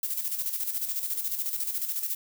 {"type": "noise with tremolo", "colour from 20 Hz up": "violet", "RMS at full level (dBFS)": -29, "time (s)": [0.03, 2.15], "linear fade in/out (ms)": 2, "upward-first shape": "square", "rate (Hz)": 14, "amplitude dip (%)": 55, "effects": []}